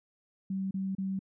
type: tone bursts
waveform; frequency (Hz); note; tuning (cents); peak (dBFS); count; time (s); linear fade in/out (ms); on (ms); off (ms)
sine; 192.1; G3; -35; -30; 3; 0.5-1.192; 5; 210; 31
effects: none